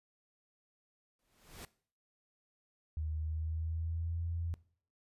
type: noise with exponential growth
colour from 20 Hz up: pink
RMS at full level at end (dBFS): -45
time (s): 1.19-1.65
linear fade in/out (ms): 2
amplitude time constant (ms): 100
type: tone with pitch glide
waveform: sine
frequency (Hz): 77.78 to 84.33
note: D#2 to E2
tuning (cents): 0 to +40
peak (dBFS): -34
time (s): 2.97-4.54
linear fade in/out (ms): 0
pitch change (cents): +140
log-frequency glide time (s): 3.16-4.22
effects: noise-tail reverb RT60 0.5 s tail -20 dB re dry + resampled to 32000 Hz